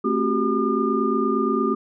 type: tone cluster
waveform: sine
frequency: 220.3 / 265.5 / 366.8 / 395.4 / 1208 Hz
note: A3 / C4 / F#4 / G4 / D6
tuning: +2 / +25 / -15 / +15 / +48 cents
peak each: -25 dBFS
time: 0.04-1.75 s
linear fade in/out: 10 ms
effects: none